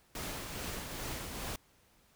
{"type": "noise with tremolo", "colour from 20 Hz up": "pink", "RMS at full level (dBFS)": -39, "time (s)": [0.15, 1.56], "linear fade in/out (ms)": 2, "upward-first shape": "triangle", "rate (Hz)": 2.4, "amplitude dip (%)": 40, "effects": ["pink hiss -67 dBFS RMS until 2.15 s"]}